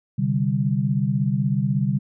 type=chord; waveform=sine; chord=C suspended second; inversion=none; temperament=just; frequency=130.81 / 147.16 / 196.22 Hz; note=C3 / D3 / G3; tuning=0 / +4 / +2 cents; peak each=-23 dBFS; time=0.18-1.99 s; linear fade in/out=10 ms; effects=none